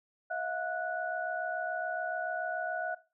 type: tone cluster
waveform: sine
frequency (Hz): 647 / 714 / 1475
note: E5 / F5 / F#6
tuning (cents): -32 / +38 / -6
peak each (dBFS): -37 / -37 / -36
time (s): 0.3-2.95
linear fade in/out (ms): 10
effects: noise-tail reverb RT60 0.3 s tail -18 dB re dry